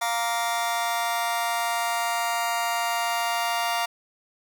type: chord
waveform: sawtooth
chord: Bb major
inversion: second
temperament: just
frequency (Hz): 699.2 / 932.3 / 1165.4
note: F5 / Bb5 / D6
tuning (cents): +2 / 0 / -14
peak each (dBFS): -23 / -24 / -28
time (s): 0.01-3.86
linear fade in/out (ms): 10
effects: none